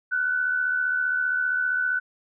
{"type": "tone pair together", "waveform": "sine", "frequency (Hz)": [1424.8, 1500], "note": ["F6", "F#6"], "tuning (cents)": [34, 23], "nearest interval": "minor second", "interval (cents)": 89, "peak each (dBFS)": [-31, -22], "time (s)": [0.11, 2], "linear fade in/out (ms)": 20, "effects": []}